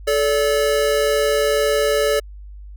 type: tone pair together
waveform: square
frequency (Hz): 434 / 576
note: A4 / D5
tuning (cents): -24 / -34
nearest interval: perfect fourth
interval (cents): 490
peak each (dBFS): -19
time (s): 0.07-2.2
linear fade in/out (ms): 10
effects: added 50 Hz sine -34 dBFS peak until 2.76 s